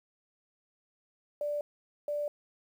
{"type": "tone bursts at uneven times", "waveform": "sine", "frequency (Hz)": 587.3, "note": "D5", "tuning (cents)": 0, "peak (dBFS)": -30, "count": 2, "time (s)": [[1.41, 1.61], [2.08, 2.28]], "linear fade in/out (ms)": 2, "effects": ["10-bit"]}